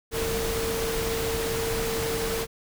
sine tone in noise, 454 Hz, A#4, 46 cents flat, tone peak -28 dBFS, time 0.11-2.47 s, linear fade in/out 50 ms, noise pink, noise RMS -30 dBFS, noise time 0.11-2.47 s, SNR -1 dB, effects none

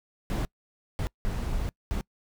brown noise bursts at uneven times, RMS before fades -29 dBFS, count 4, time 0.3-0.45 / 0.99-1.07 / 1.25-1.69 / 1.91-2.01 s, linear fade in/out 0 ms, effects noise-tail reverb RT60 0.1 s tail -25 dB re dry

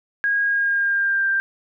sine tone with pitch glide, 1637 to 1581.2 Hz, G#6 to G6, -25 to +15 cents, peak -17 dBFS, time 0.24-1.4 s, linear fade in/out 0 ms, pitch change -60 cents, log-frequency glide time 0.44-1.28 s, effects none

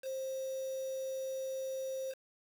sine tone with quantisation, 529 Hz, C5, 19 cents sharp, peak -36 dBFS, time 0.02-2.15 s, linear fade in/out 50 ms, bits 8, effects none

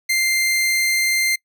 sawtooth tone, 2093 Hz, C7, in tune, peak -13 dBFS, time 0.09-1.36 s, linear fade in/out 10 ms, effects noise-tail reverb RT60 0.1 s tail -25 dB re dry

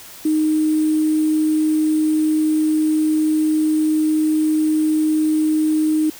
sine tone with sample-and-hold, 310 Hz, D#4, 6 cents flat, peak -14 dBFS, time 0.25-6.1 s, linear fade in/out 5 ms, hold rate 8820 Hz, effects white hiss -39 dBFS RMS until 6.19 s

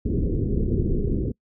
pink low-pass noise, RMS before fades -23 dBFS, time 0.05-1.32 s, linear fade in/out 10 ms, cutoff 430 Hz, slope 48 dB/octave, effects noise-tail reverb RT60 0.1 s tail -25 dB re dry

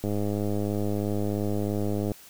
click train, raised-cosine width 2 ms, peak -16 dBFS, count 215, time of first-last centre 0.04-2.118 s, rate 103 Hz, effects white hiss -50 dBFS RMS until 2.29 s

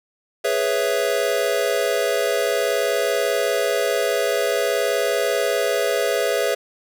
square chord, C# minor seventh, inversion second, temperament equal, 415.3 / 493.9 / 554.4 / 659.3 Hz, G#4 / B4 / C#5 / E5, 0 / 0 / 0 / 0 cents, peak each -25 dBFS, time 0.44-6.55 s, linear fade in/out 10 ms, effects none

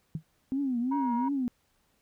sine tone with exponential decay, 157.8 Hz, D#3, 25 cents sharp, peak -26 dBFS, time 0.15-0.23 s, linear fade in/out 2 ms, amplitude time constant 17 ms
sine tone with vibrato, 258.1 Hz, C4, 23 cents flat, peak -26 dBFS, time 0.52-1.48 s, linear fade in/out 0 ms, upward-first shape triangle, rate 2.8 Hz, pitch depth 190 cents each way
sine tone, 951 Hz, A#5, 34 cents sharp, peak -29 dBFS, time 0.91-1.29 s, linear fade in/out 10 ms
effects tanh soft clip ceiling -19 dBFS + pink hiss -71 dBFS RMS until 2.01 s

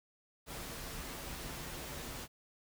pink noise with comb filter, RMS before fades -44 dBFS, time 0.46-2.28 s, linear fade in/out 50 ms, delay 9.8 ms, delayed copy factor -0.5, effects none

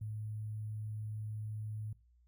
sine tone with sample-and-hold, 107.4 Hz, A2, 41 cents flat, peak -38 dBFS, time 0.01-1.93 s, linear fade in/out 5 ms, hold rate 11025 Hz, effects noise-tail reverb RT60 0.3 s tail -22 dB re dry + added 60 Hz sine -64 dBFS peak until 2.27 s

